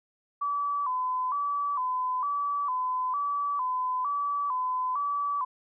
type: tone with vibrato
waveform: sine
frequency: 1079 Hz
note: C#6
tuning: 47 cents flat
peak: -26 dBFS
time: 0.41-5.45 s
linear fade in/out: 10 ms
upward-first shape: square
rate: 1.1 Hz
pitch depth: 110 cents each way
effects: none